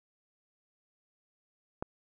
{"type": "click", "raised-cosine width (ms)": 1, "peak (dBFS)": -20, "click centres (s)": 1.825, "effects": []}